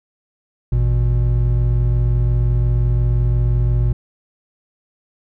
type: tone pair together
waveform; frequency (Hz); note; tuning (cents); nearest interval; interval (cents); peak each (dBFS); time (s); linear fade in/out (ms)
triangle; 54.29 / 120; A1 / B2; -22 / -49; octave + major second; 1373; -14; 0.72-3.93; 5
effects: none